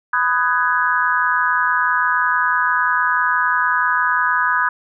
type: chord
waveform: sine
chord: G# minor seventh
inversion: first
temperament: just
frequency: 996.7 / 1245.9 / 1495.1 / 1661.2 Hz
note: B5 / D#6 / F#6 / G#6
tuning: +16 / +2 / +18 / 0 cents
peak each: -20 dBFS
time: 0.13-4.69 s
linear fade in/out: 5 ms
effects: none